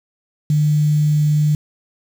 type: tone with quantisation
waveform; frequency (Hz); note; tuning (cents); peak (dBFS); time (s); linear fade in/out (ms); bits
sine; 150.2; D3; +39; -12; 0.5-1.55; 2; 6
effects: none